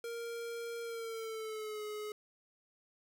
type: tone with pitch glide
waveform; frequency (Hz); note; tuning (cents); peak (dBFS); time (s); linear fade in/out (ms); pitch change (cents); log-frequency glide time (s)
square; 466.2 to 422.6; A#4 to G#4; 0 to +30; -40; 0.04-2.12; 2; -170; 0.82-1.83
effects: none